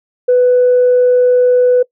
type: tone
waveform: sine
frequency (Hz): 496.8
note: B4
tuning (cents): +10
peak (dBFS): -5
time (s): 0.28-1.83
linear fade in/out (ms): 10
effects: noise-tail reverb RT60 0.1 s tail -23 dB re dry + tanh soft clip ceiling -3 dBFS